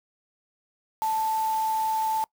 sine tone in noise, 880 Hz, A5, in tune, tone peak -23 dBFS, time 1.02-2.24 s, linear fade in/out 0 ms, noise white, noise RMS -41 dBFS, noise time 1.02-2.24 s, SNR +15 dB, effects noise-tail reverb RT60 0.1 s tail -24 dB re dry

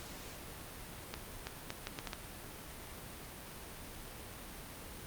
accelerating click train, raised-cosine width 0.2 ms, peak -21 dBFS, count 7, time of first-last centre 1.14-2.132 s, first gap 330 ms, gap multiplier 0.71, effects pink hiss -48 dBFS RMS until 5.06 s + Opus 48 kbps

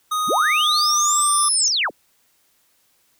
square tone with pitch glide, 1244.5 to 1182.8 Hz, D#6 to D6, 0 to +12 cents, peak -20 dBFS, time 0.11-1.49 s, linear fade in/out 10 ms, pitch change -88 cents, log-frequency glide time 0.35-1.25 s
sine linear two-way sweep, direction up then down, 89 to 10548 to 89 Hz, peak -17 dBFS, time 0.27-1.91 s, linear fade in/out 50 ms, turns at 1.51 s
sine tone with exponential growth, 5250 Hz, E8, 8 cents flat, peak -17 dBFS, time 0.43-1.68 s, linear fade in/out 0 ms, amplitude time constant 270 ms
effects white hiss -62 dBFS RMS until 3.19 s

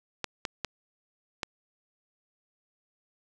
clicks, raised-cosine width 0.2 ms, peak -13 dBFS, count 4, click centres 0.243 / 0.452 / 0.647 / 1.432 s, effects none

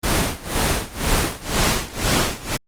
pink noise with tremolo, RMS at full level -17 dBFS, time 0.03-2.57 s, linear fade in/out 10 ms, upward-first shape sine, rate 2 Hz, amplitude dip 90%, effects low-pass 12000 Hz 12 dB/octave + Opus 24 kbps

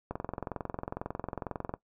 click train, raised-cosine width 1 ms, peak -20 dBFS, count 37, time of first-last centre 0.11-1.739 s, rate 22.1 Hz, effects noise-tail reverb RT60 0.1 s tail -17 dB re dry

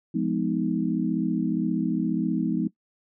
sine chord, F half-diminished seventh, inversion none, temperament just, 174.61 / 209.5 / 251.4 / 314.3 Hz, F3 / Ab3 / Cb4 / Eb4, 0 / +15 / +31 / +18 cents, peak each -28 dBFS, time 0.14-2.68 s, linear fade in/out 10 ms, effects noise-tail reverb RT60 0.1 s tail -19 dB re dry

